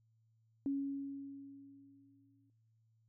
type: tone with exponential decay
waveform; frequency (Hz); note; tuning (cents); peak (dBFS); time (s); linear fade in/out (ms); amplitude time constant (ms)
sine; 277.2; C#4; 0; -32; 0.66-2.5; 1; 400
effects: noise-tail reverb RT60 0.9 s tail -21 dB re dry + added 112 Hz sine -70 dBFS peak until 3.08 s